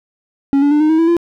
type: tone with pitch steps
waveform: triangle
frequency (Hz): 277.2 / 287 / 297.1 / 307.6 / 318.4 / 329.6 / 341.3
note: C#4 / D4 / D4 / D#4 / D#4 / E4 / F4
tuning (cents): 0 / -40 / +20 / -20 / +40 / 0 / -40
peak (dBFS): -7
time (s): 0.53-1.167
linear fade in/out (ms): 0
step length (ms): 91
effects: none